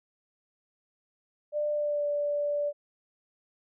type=tone with pitch glide; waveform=sine; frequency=595 to 583.1 Hz; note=D5 to D5; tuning=+22 to -13 cents; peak=-26 dBFS; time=1.52-2.73 s; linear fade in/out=50 ms; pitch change=-35 cents; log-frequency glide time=1.71-2.06 s; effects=none